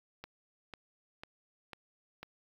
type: click train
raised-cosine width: 0.3 ms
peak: -28 dBFS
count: 5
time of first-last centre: 0.24-2.23 s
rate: 2.01 Hz
effects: 9-bit